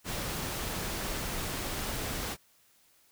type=noise; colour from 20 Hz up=pink; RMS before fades=-35 dBFS; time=0.04-2.37 s; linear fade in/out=50 ms; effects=white hiss -65 dBFS RMS until 3.11 s